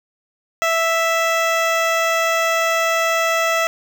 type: tone with notch filter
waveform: 15% pulse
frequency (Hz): 659.3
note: E5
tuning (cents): 0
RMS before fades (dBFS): -18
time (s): 0.62-3.67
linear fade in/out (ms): 0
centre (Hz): 11000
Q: 0.9
effects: none